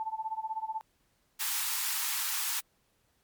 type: tone with tremolo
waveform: sine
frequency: 880 Hz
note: A5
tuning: in tune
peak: -29 dBFS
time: 0-0.81 s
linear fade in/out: 0 ms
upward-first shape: sine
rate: 16 Hz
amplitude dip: 90%
type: high-pass noise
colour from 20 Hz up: white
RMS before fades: -32 dBFS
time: 1.39-2.61 s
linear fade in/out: 20 ms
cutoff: 800 Hz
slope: 96 dB/octave
effects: pink hiss -72 dBFS RMS until 3.23 s + MP3 96 kbps